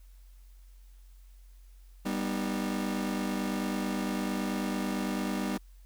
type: chord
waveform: 40% pulse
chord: G augmented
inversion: none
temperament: just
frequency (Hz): 196 / 245 / 306.2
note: G3 / B3 / D#4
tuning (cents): 0 / -14 / -28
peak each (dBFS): -32 / -34 / -35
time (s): 2.05-5.58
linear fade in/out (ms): 10
effects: added 45 Hz sine -50 dBFS peak until 5.85 s + white hiss -68 dBFS RMS until 5.85 s